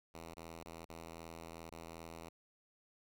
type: tone with dropouts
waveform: 5% pulse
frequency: 82.6 Hz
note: E2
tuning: 4 cents sharp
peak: -37 dBFS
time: 0.14-2.29 s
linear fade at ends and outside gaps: 5 ms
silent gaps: 0.344-0.368 / 0.634-0.657 / 0.852-0.891 / 1.698-1.717 s
effects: none